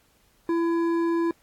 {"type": "tone with hard clipping", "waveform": "sine", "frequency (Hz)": 335.5, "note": "E4", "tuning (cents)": 31, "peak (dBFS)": -23, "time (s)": [0.49, 1.31], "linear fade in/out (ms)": 2, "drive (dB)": 9, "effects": ["pink hiss -63 dBFS RMS until 1.42 s", "AAC 64 kbps"]}